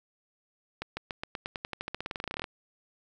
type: accelerating click train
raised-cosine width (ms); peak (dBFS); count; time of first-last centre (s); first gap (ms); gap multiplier
0.3; -18; 25; 0.82-2.442; 150; 0.92
effects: 10-bit